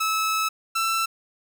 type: tone pair in turn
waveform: sawtooth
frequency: 1300 / 1335 Hz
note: E6 / E6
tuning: -24 / +22 cents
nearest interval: unison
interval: 46 cents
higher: second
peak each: -18 dBFS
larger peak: neither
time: 0-0.49 / 0.75-1.06 s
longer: first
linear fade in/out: 10 ms
effects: none